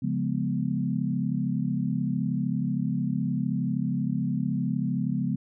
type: chord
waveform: sine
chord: C# dominant seventh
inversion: none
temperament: equal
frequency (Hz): 138.59 / 174.61 / 207.7 / 246.9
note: C#3 / E#3 / G#3 / B3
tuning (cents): 0 / 0 / 0 / 0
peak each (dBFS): -30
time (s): 0.02-5.36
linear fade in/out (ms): 10
effects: none

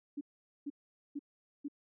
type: tone bursts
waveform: sine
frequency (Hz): 287.5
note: D4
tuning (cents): -37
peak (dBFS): -36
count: 4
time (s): 0.17-1.684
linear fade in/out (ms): 10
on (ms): 41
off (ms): 450
effects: none

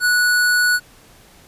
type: tone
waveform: square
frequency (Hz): 1471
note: F#6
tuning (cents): -11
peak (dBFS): -14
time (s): 0-0.8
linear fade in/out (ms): 50
effects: pink hiss -48 dBFS RMS until 1.47 s + resampled to 32000 Hz

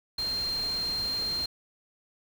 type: tone in noise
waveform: sine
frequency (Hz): 4186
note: C8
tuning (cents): 0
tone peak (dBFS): -28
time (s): 0.18-1.46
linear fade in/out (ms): 5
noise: pink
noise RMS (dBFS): -41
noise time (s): 0.18-1.46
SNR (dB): +10
effects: none

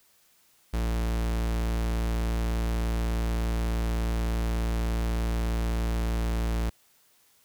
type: tone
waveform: 45% pulse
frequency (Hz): 56.6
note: A1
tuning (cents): +50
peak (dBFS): -25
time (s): 0.73-6.7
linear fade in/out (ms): 10
effects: white hiss -63 dBFS RMS until 7.44 s

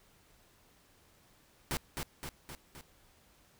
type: noise with echo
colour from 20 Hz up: pink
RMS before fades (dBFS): -34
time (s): 1.71-1.77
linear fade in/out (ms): 0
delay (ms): 260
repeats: 4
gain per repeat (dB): -4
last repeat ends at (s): 2.81
effects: pink hiss -65 dBFS RMS until 3.59 s

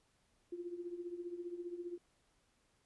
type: tone with tremolo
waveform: sine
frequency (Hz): 349.2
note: F4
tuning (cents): 0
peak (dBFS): -38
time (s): 0.52-1.98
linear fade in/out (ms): 5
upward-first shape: triangle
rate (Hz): 15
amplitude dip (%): 80
effects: pink hiss -75 dBFS RMS until 2.85 s + resampled to 24000 Hz

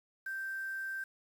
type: tone with quantisation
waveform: sine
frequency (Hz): 1565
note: G6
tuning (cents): -3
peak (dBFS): -36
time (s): 0.26-1.04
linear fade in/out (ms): 5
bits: 9
effects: none

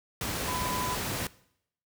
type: tone in noise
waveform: sine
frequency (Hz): 1000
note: B5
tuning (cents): +21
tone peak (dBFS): -33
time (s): 0.48-0.95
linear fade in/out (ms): 2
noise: pink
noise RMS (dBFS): -32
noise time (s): 0.21-1.27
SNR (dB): -4
effects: noise-tail reverb RT60 0.7 s tail -20 dB re dry + high-pass 60 Hz 12 dB/octave

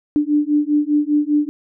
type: beating tone pair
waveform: sine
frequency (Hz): 293.7 / 298.7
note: D4 / D4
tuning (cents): 0 / +29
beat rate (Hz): 5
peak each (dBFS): -17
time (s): 0.16-1.49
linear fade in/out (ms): 0
effects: none

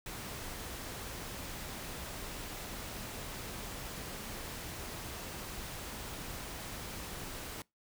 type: noise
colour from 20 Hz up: pink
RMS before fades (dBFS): -43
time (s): 0.06-7.62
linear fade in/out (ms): 2
effects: noise-tail reverb RT60 0.2 s tail -24 dB re dry

